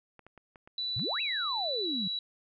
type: clicks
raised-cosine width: 0.5 ms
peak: -36 dBFS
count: 6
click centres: 0.193 / 0.266 / 0.377 / 0.558 / 0.675 / 0.995 s
type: tone with vibrato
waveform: sine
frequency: 3941 Hz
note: B7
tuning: 4 cents flat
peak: -31 dBFS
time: 0.78-2.19 s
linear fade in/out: 2 ms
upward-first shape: square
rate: 1.4 Hz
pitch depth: 10 cents each way
type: exponential two-way sweep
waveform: sine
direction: up then down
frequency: 92.5 to 2762 to 175.4 Hz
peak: -33 dBFS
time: 0.96-2.08 s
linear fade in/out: 5 ms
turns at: 1.21 s
effects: none